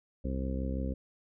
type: harmonic tone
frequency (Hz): 66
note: C2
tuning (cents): +16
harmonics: 1 / 2 / 3 / 4 / 5 / 6 / 7 / 8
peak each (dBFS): -33 / -41 / -38 / -39 / -47 / -49 / -47 / -43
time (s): 0.24-0.94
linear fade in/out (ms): 10
effects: none